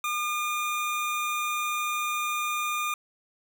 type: tone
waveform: 25% pulse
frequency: 1211 Hz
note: D#6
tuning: 47 cents flat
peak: -23 dBFS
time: 0.04-2.94 s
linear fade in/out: 2 ms
effects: none